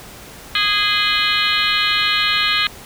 harmonic tone with a mistuned harmonic, 413.2 Hz, G#4, 9 cents flat, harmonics 3 / 4 / 5 / 6 / 7 / 8 / 9 / 10, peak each -23 / -23 / -23 / -23 / -23 / -23 / -23 / -23 dBFS, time 0.55-2.67 s, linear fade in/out 2 ms, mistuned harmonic 7, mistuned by +70 cents, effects pink hiss -38 dBFS RMS until 2.85 s

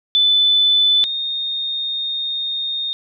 sine tone pair in turn, 3504 / 3681 Hz, A7 / A#7, -8 / -23 cents, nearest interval minor second, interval 85 cents, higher second, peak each -11 / -20 dBFS, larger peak first, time 0.15-1.04 / 1.04-2.93 s, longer second, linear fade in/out 0 ms, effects none

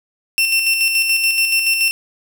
sawtooth tone with tremolo, 2700 Hz, E7, 41 cents sharp, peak -9 dBFS, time 0.38-1.91 s, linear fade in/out 0 ms, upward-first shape square, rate 7 Hz, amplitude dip 40%, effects none

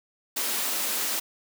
white high-pass noise, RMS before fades -28 dBFS, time 0.36-1.2 s, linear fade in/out 10 ms, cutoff 190 Hz, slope 96 dB/octave, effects none

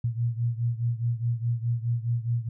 sine beating tone pair, 116.54 / 121.34 Hz, A#2 / B2, 0 / -30 cents, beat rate 4.8 Hz, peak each -26 / -29 dBFS, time 0.04-2.49 s, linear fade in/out 5 ms, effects none

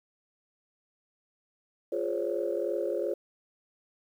sine chord, Db major seventh, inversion first, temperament equal with one note detuned, 349.2 / 415.3 / 523.3 / 566 Hz, F4 / Ab4 / C5 / Db5, 0 / 0 / 0 / +36 cents, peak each -33 dBFS, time 1.92-3.14 s, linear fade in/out 5 ms, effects tanh soft clip ceiling -18 dBFS + 10-bit

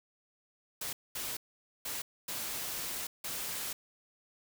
white noise bursts at uneven times, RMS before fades -38 dBFS, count 5, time 0.81-0.93 / 1.15-1.37 / 1.85-2.02 / 2.28-3.07 / 3.24-3.73 s, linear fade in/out 5 ms, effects none

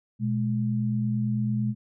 sine tone pair together, 121.9 / 210.9 Hz, B2 / G#3, -22 / +27 cents, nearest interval major sixth, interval 949 cents, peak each -26 dBFS, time 0.19-1.75 s, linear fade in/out 50 ms, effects none

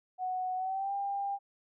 sine tone with pitch glide, 740 to 797.7 Hz, F#5 to G5, 0 to +30 cents, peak -31 dBFS, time 0.18-1.39 s, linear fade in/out 50 ms, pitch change +130 cents, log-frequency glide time 0.56-0.93 s, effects none

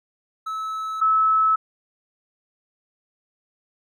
triangle / sine tone pair in turn, 1300 / 1300 Hz, E6 / E6, -24 / -24 cents, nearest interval unison, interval 0 cents, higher neither, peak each -24 / -15 dBFS, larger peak second, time 0.46-1.01 / 1.01-1.56 s, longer neither, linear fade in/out 10 ms, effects none

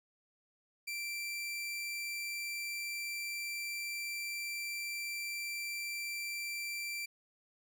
sawtooth tone, 2349 Hz, D7, in tune, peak -34 dBFS, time 0.87-7.06 s, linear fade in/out 10 ms, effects none

